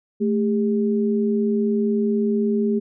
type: tone pair together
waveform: sine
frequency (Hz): 218.7 / 402.7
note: A3 / G4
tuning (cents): -10 / +47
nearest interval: major seventh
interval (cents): 1057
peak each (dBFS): -19 / -22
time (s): 0.2-2.8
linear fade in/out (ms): 20
effects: none